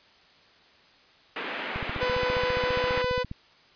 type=band-pass noise; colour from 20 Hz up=white; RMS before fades=-34 dBFS; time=1.36-3.02 s; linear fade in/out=2 ms; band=220 to 2700 Hz; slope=24 dB/octave
type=click train; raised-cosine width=5 ms; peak=-22 dBFS; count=24; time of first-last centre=1.76-3.314 s; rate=14.8 Hz
type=tone; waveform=sawtooth; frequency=500 Hz; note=B4; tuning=21 cents sharp; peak=-21 dBFS; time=2-3.24 s; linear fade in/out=20 ms
effects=white hiss -57 dBFS RMS until 3.75 s + resampled to 11025 Hz